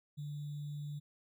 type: tone with sample-and-hold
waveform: sine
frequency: 146.83 Hz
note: D3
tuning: in tune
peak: -39 dBFS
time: 0.17-1 s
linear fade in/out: 20 ms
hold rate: 3675 Hz
effects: none